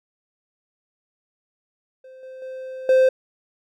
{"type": "tone with level steps", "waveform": "triangle", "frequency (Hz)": 520, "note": "C5", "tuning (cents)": -11, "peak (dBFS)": [-39, -34, -29, -10], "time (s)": [2.04, 3.09], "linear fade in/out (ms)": 5, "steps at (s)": [2.23, 2.42, 2.89], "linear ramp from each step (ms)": 2, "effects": []}